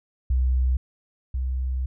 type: tone pair in turn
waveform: sine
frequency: 63.6 / 64.26 Hz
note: C2 / C2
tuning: -48 / -31 cents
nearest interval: unison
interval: 17 cents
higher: second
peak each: -18 / -23 dBFS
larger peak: first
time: 0.3-0.77 / 1.34-1.86 s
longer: second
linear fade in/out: 5 ms
effects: none